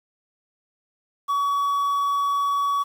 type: tone with quantisation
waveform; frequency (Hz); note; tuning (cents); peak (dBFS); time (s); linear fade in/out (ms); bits
triangle; 1131; C#6; +34; -18; 1.28-2.84; 20; 8
effects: none